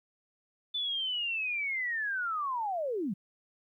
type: linear sweep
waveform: sine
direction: down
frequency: 3520 to 168 Hz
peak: -30 dBFS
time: 0.74-3.14 s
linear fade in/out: 10 ms
effects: 12-bit